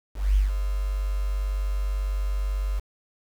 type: tone with ADSR envelope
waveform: sine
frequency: 49.08 Hz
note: G1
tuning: 3 cents sharp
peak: -15 dBFS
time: 0.14-2.8 s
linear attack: 220 ms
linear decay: 140 ms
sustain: -8 dB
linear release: 15 ms
effects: 7-bit